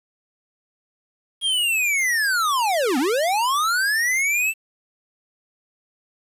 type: linear two-way sweep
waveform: square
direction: down then up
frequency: 3282 to 238.9 to 2685 Hz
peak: -19 dBFS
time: 1.41-4.54 s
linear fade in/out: 50 ms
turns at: 2.98 s
effects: resampled to 32000 Hz + 8-bit